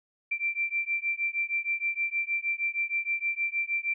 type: beating tone pair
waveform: sine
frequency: 2349 / 2355.4 Hz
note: D7 / D7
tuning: 0 / +4 cents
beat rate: 6.4 Hz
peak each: -30 dBFS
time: 0.31-3.94 s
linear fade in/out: 10 ms
effects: none